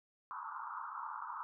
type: band-pass noise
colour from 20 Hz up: pink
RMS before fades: -44 dBFS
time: 0.31-1.43 s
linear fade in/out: 0 ms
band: 880 to 1400 Hz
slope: 96 dB/octave
effects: none